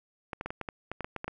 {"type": "clicks", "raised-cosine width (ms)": 0.5, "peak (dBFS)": -20, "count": 12, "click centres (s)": [0.332, 0.411, 0.46, 0.505, 0.613, 0.688, 0.916, 1.007, 1.045, 1.163, 1.244, 1.28], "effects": []}